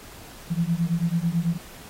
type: beating tone pair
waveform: sine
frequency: 164.5 / 173.6 Hz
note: E3 / F3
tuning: -3 / -10 cents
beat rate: 9.1 Hz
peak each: -24 dBFS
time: 0.5-1.58 s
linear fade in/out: 20 ms
effects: pink hiss -45 dBFS RMS until 1.89 s + AAC 48 kbps